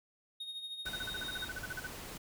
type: tone with tremolo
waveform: triangle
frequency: 3722 Hz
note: A#7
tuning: 3 cents flat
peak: -37 dBFS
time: 0.4-1.48 s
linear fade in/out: 5 ms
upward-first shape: sine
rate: 13 Hz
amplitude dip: 55%
type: noise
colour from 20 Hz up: pink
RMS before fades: -46 dBFS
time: 0.85-2.18 s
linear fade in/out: 10 ms
type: tone bursts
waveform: sine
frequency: 1500 Hz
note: F#6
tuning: 23 cents sharp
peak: -37 dBFS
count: 15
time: 0.86-1.869 s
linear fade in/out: 5 ms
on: 29 ms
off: 41 ms
effects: none